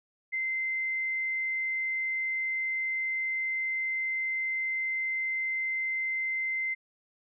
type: tone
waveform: sine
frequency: 2075 Hz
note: C7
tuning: 15 cents flat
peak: -28 dBFS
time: 0.32-6.75 s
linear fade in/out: 20 ms
effects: none

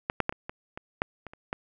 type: clicks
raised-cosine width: 0.5 ms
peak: -11 / -8 / -10 / -24 / -20 / -22 / -9 / -25 / -30 / -15 dBFS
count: 10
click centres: 0.099 / 0.203 / 0.294 / 0.325 / 0.495 / 0.775 / 1.019 / 1.267 / 1.335 / 1.529 s
effects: none

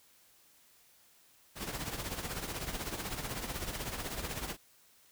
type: noise with tremolo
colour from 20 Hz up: pink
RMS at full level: -36 dBFS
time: 1.55-4.57 s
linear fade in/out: 50 ms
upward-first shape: triangle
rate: 16 Hz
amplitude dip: 70%
effects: white hiss -64 dBFS RMS until 5.11 s

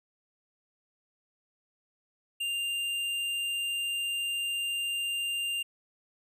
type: tone with hard clipping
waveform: triangle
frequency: 2794 Hz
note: F7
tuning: in tune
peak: -31 dBFS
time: 2.4-5.63 s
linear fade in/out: 10 ms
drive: 13 dB
effects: none

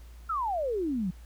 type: exponential sweep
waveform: sine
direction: down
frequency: 1387 to 170 Hz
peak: -27 dBFS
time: 0.29-1.11 s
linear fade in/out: 10 ms
effects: added 58 Hz sine -45 dBFS peak until 1.25 s + pink hiss -60 dBFS RMS until 1.25 s

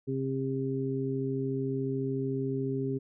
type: harmonic tone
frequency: 133.8 Hz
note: C3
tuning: 39 cents sharp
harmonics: 1 / 2 / 3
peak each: -33 / -33 / -33 dBFS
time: 0.07-2.99 s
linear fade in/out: 20 ms
effects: none

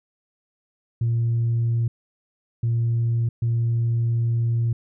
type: tone bursts at uneven times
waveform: sine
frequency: 116.54 Hz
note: A#2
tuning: in tune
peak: -17 dBFS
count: 3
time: 1.01-1.88 / 2.63-3.29 / 3.42-4.73 s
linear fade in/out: 5 ms
effects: tanh soft clip ceiling -16 dBFS

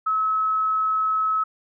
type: tone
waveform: sine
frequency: 1290 Hz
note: E6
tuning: 38 cents flat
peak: -19 dBFS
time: 0.06-1.44 s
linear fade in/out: 10 ms
effects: none

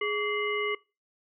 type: harmonic tone with a mistuned harmonic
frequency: 417 Hz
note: G#4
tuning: 7 cents sharp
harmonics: 1 / 3 / 5 / 7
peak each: -30 / -33 / -31 / -38 dBFS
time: 0.01-0.75 s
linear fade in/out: 5 ms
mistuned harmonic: 3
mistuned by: -150 cents
effects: noise-tail reverb RT60 0.3 s tail -24 dB re dry

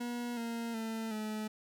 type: tone with pitch steps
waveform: 40% pulse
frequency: 240.6 / 231.9 / 223.5 / 215.3 Hz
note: B3 / A#3 / A3 / A3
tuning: -45 / -9 / +27 / -37 cents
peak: -35 dBFS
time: 0-1.48 s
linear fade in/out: 10 ms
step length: 370 ms
effects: none

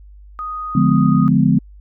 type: tone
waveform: sine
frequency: 1244.5 Hz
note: D#6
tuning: in tune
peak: -23 dBFS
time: 0.39-1.28 s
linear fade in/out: 0 ms
type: chord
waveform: sine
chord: D diminished seventh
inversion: none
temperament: just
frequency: 146.83 / 176.2 / 211.4 / 253.7 Hz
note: D3 / F3 / Ab3 / Cb4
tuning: 0 / +16 / +31 / +47 cents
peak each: -16 dBFS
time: 0.75-1.59 s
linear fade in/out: 5 ms
effects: added 50 Hz sine -38 dBFS peak until 1.8 s

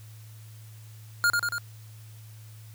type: tone with echo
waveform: square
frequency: 1417 Hz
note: F6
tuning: 25 cents sharp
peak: -20 dBFS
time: 1.24-1.3 s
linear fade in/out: 0 ms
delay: 94 ms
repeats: 3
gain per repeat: -3 dB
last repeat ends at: 1.582 s
effects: added 109 Hz sine -44 dBFS peak until 2.74 s + white hiss -56 dBFS RMS until 2.74 s

